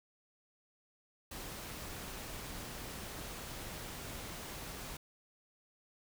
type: noise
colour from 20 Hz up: pink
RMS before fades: -45 dBFS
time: 1.31-4.97 s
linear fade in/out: 5 ms
effects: none